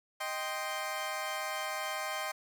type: chord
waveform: 20% pulse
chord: C minor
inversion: first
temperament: equal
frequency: 622.3 / 784 / 1046.5 Hz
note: Eb5 / G5 / C6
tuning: 0 / 0 / 0 cents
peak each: -34 dBFS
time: 0.2-2.32 s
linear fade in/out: 10 ms
effects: none